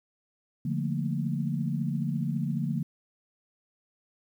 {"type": "chord", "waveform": "sine", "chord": "Bb major seventh", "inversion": "first", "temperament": "just", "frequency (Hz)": [145.68, 174.81, 218.5, 233.1], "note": ["D3", "F3", "A3", "Bb3"], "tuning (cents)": [-14, 2, -12, 0], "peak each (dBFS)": [-30, -32, -35, -34], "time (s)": [0.65, 2.83], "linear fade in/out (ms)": 5, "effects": ["10-bit"]}